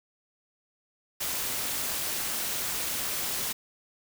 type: noise with amplitude modulation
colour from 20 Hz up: white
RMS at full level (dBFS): -29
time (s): 1.2-3.53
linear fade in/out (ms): 10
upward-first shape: sine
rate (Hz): 223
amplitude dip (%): 50
effects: none